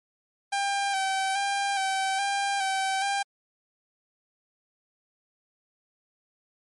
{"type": "tone with vibrato", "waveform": "sawtooth", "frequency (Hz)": 784, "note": "G5", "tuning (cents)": 0, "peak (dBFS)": -21, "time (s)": [0.52, 3.23], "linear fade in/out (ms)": 10, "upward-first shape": "square", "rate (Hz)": 1.2, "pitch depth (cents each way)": 30, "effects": ["MP3 48 kbps"]}